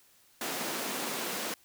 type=high-pass noise; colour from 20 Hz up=pink; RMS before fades=-35 dBFS; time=0.41-1.54 s; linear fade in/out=2 ms; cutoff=220 Hz; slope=24 dB/octave; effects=white hiss -63 dBFS RMS until 1.64 s